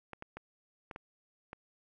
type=clicks; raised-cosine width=0.5 ms; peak=-28 dBFS; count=6; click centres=0.133 / 0.224 / 0.37 / 0.912 / 0.961 / 1.531 s; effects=none